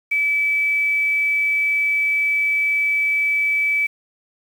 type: tone with quantisation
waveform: sine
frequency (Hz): 2301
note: D7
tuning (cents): -36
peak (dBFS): -16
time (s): 0.11-3.87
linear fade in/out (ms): 10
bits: 7
effects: none